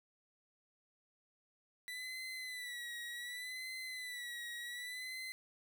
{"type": "tone with vibrato", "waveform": "30% pulse", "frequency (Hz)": 1975.5, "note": "B6", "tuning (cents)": 0, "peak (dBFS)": -40, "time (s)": [1.88, 5.32], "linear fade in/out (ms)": 0, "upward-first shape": "sine", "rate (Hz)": 0.67, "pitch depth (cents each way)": 66, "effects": []}